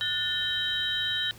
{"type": "tone cluster", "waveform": "sine", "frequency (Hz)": [1459, 1774, 3113, 3827], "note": ["F#6", "A6", "G7", "A#7"], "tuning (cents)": [-25, 14, -13, 45], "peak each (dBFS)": [-36, -33, -30, -30], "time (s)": [0.01, 1.31], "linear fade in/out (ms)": 0, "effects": ["added 113 Hz sine -51 dBFS peak until 1.38 s", "pink hiss -51 dBFS RMS until 1.38 s"]}